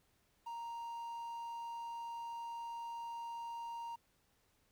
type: tone with quantisation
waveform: triangle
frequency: 932.3 Hz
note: A#5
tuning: in tune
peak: -40 dBFS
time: 0.46-3.96 s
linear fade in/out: 10 ms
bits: 11
effects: pink hiss -75 dBFS RMS until 4.71 s